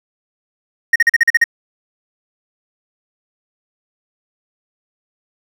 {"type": "tone bursts", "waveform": "triangle", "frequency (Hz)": 1864.7, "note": "A#6", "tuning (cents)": 0, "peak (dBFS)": -5, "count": 8, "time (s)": [0.93, 1.441], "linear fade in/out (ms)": 5, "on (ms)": 28, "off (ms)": 41, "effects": []}